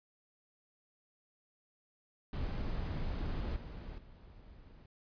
brown noise with level steps, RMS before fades -37 / -45 / -55 dBFS, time 2.33-4.86 s, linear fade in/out 2 ms, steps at 3.56 / 3.98 s, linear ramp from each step 2 ms, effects resampled to 11025 Hz

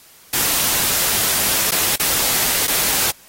white noise with dropouts, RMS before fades -18 dBFS, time 0.33-3.11 s, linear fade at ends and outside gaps 5 ms, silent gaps 1.709-1.718 / 1.96-1.996 / 2.668-2.678 s, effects white hiss -47 dBFS RMS until 3.28 s + AAC 48 kbps

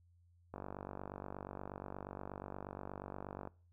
click train, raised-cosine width 1 ms, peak -30 dBFS, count 143, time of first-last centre 0.54-3.474 s, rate 48.4 Hz, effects noise-tail reverb RT60 0.4 s tail -22 dB re dry + added 87 Hz sine -65 dBFS peak until 3.72 s

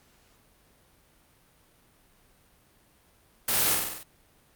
white noise with echo, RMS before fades -26 dBFS, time 3.48-3.75 s, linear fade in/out 5 ms, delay 47 ms, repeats 6, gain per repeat -3 dB, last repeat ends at 4.032 s, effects pink hiss -62 dBFS RMS until 4.55 s + Opus 48 kbps

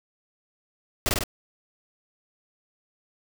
pink noise with echo, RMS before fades -23 dBFS, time 1.06-1.09 s, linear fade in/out 0 ms, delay 49 ms, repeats 3, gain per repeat -2 dB, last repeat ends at 1.237 s, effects none

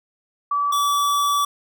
sine / square tone pair in turn, 1151 / 1151 Hz, D6 / D6, -35 / -35 cents, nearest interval unison, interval 0 cents, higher neither, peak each -18 dBFS, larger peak neither, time 0.51-0.72 / 0.72-1.45 s, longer second, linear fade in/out 5 ms, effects none

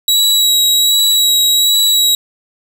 sawtooth tone with vibrato, 3874 Hz, B7, 34 cents flat, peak -6 dBFS, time 0.08-2.15 s, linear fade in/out 2 ms, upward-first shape sine, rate 1.3 Hz, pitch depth 16 cents each way, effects none

